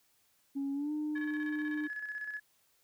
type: tone with pitch glide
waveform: sine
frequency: 277.2 to 302.3 Hz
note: C#4 to D#4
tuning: 0 to -50 cents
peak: -31 dBFS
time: 0.55-1.88 s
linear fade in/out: 20 ms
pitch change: +150 cents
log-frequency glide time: 0.73-0.92 s
type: tone with tremolo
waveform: sine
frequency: 1700 Hz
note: G#6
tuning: 40 cents sharp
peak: -35 dBFS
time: 1.15-2.4 s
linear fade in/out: 10 ms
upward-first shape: square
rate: 16 Hz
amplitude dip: 50%
effects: tanh soft clip ceiling -29 dBFS + white hiss -71 dBFS RMS until 2.83 s